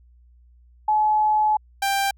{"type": "tone pair in turn", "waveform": ["sine", "sawtooth"], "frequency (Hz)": [854, 789.4], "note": ["G#5", "G5"], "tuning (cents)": [48, 12], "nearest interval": "minor second", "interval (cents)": 136, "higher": "first", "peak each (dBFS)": -16, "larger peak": "neither", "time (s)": [[0.88, 1.57], [1.82, 2.11]], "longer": "first", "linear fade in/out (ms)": 5, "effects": ["added 60 Hz sine -50 dBFS peak until 2.17 s"]}